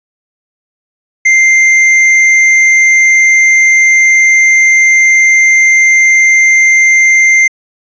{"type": "tone with hard clipping", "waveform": "sine", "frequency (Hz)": 2093, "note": "C7", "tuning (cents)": 0, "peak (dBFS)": -5, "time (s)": [1.25, 7.48], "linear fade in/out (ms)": 10, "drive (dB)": 6, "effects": ["resampled to 16000 Hz"]}